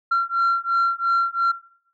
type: beating tone pair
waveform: sine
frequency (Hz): 1367 / 1369.9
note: F6 / F6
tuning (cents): -37 / -34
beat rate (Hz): 2.9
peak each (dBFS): -19 / -20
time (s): 0.11-1.52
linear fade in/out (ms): 10
effects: noise-tail reverb RT60 0.6 s tail -19 dB re dry + tanh soft clip ceiling -14 dBFS